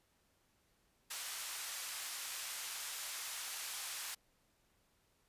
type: band-pass noise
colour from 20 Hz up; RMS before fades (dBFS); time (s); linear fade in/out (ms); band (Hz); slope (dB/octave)
white; -44; 1.1-4.15; 10; 930 to 11000; 12
effects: pink hiss -75 dBFS RMS until 5.28 s + resampled to 32000 Hz

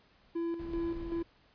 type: tone with tremolo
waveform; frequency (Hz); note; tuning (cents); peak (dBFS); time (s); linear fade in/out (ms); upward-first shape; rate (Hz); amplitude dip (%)
triangle; 336.2; E4; +34; -29; 0.35-1.23; 10; square; 2.6; 55
type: noise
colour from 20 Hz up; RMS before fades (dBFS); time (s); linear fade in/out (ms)
brown; -44; 0.59-1.22; 2
effects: pink hiss -65 dBFS RMS until 1.54 s + resampled to 11025 Hz

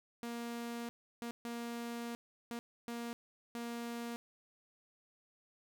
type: tone bursts at uneven times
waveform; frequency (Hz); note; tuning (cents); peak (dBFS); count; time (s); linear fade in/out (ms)
sawtooth; 235.5; A#3; +18; -36; 6; 0.23-0.89 / 1.22-1.31 / 1.45-2.15 / 2.51-2.59 / 2.88-3.13 / 3.55-4.16; 0
effects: none

